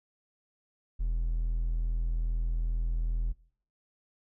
triangle tone, 41.2 Hz, E1, in tune, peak -24 dBFS, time 0.99-3.33 s, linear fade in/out 20 ms, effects noise-tail reverb RT60 0.6 s tail -24 dB re dry + tanh soft clip ceiling -20 dBFS

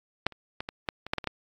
clicks, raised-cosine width 0.3 ms, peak -8 / -30 / -17 / -18 / -11 / -22 / -10 / -13 / -21 / -13 dBFS, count 10, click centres 0.266 / 0.323 / 0.605 / 0.689 / 0.888 / 1.066 / 1.135 / 1.183 / 1.242 / 1.273 s, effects AAC 64 kbps

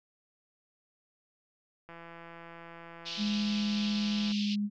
click train, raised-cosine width 0.5 ms, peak -33 dBFS, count 409, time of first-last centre 1.89-4.319 s, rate 168 Hz
pink band-pass noise, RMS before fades -39 dBFS, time 3.05-4.56 s, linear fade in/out 20 ms, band 2600 to 5200 Hz, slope 48 dB/octave
sine tone with pitch glide, 207.7 to 205.9 Hz, G#3 to G#3, 0 to -15 cents, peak -28 dBFS, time 3.17-4.7 s, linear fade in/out 50 ms, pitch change -15 cents, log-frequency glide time 4.3-4.37 s
effects none

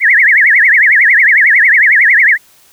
sine tone with vibrato, 1917 Hz, A#6, 48 cents sharp, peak -4 dBFS, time 0-2.38 s, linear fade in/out 50 ms, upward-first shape triangle, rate 11 Hz, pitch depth 290 cents each way, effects white hiss -46 dBFS RMS until 2.72 s

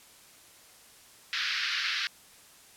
pink band-pass noise, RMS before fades -31 dBFS, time 1.33-2.07 s, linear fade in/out 0 ms, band 1400 to 5200 Hz, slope 48 dB/octave, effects white hiss -55 dBFS RMS until 2.76 s + low-pass 12000 Hz 12 dB/octave

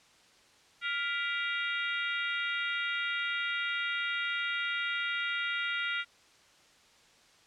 harmonic tone with a mistuned harmonic, 467.1 Hz, A#4, 3 cents sharp, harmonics 3 / 4 / 5 / 6 / 7 / 8, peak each -34 / -36 / -38 / -40 / -41 / -42 dBFS, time 0.81-6.05 s, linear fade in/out 50 ms, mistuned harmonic 4, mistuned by +100 cents, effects white hiss -61 dBFS RMS until 7.46 s + low-pass 6000 Hz 12 dB/octave

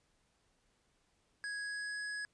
square tone with pitch glide, 1661.2 to 1675.7 Hz, G#6 to G#6, 0 to +15 cents, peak -39 dBFS, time 1.44-2.25 s, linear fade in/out 0 ms, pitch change +15 cents, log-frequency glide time 1.59-2.02 s, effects pink hiss -75 dBFS RMS until 2.33 s + resampled to 22050 Hz

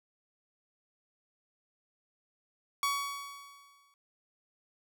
sawtooth tone with exponential decay, 1125 Hz, C#6, 25 cents sharp, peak -23 dBFS, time 2.83-3.94 s, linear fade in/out 1 ms, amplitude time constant 240 ms, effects none

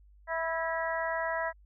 harmonic tone with a mistuned harmonic, 328.1 Hz, E4, 8 cents flat, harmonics 2 / 3 / 4 / 5 / 6, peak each -33 / -35 / -40 / -37 / -37 dBFS, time 0.27-1.53 s, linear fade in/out 50 ms, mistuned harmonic 6, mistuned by -29 cents, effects added 50 Hz sine -55 dBFS peak until 1.65 s

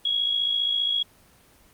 sine tone with amplitude modulation, 3322 Hz, G#7, in tune, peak -19 dBFS, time 0.05-1.03 s, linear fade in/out 5 ms, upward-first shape sine, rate 55 Hz, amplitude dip 55%, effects pink hiss -56 dBFS RMS until 1.73 s + Opus 24 kbps

